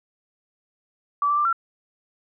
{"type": "tone with pitch steps", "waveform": "sine", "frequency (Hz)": [1154, 1170, 1184, 1358], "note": ["D6", "D6", "D6", "F6"], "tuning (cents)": [-31, -7, 14, -49], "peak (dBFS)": -18, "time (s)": [1.22, 1.528], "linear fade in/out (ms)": 2, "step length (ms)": 77, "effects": []}